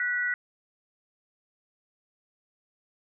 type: tone pair together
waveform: sine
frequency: 1478.6 / 1946 Hz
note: F#6 / B6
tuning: -2 / -26 cents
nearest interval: perfect fourth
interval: 476 cents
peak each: -28 dBFS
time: 0-0.34 s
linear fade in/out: 2 ms
effects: none